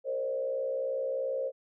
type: tone with frequency modulation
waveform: sine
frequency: 533 Hz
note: C5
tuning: 32 cents sharp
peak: -29 dBFS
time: 0.04-1.52 s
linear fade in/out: 50 ms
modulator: 62.8 Hz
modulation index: 0.84
effects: none